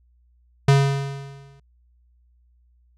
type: tone with exponential decay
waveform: square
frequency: 138.59 Hz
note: C#3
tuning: in tune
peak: -11 dBFS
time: 0.68-1.6 s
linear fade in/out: 5 ms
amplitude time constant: 200 ms
effects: added 60 Hz sine -56 dBFS peak until 2.97 s + low-pass 7000 Hz 12 dB/octave